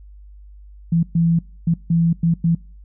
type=tone bursts at uneven times; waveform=sine; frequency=167.2 Hz; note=E3; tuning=25 cents sharp; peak=-13 dBFS; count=6; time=0.92-1.03 / 1.15-1.39 / 1.67-1.74 / 1.9-2.13 / 2.23-2.34 / 2.44-2.55 s; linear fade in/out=5 ms; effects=noise-tail reverb RT60 0.4 s tail -24 dB re dry + added 50 Hz sine -39 dBFS peak until 2.84 s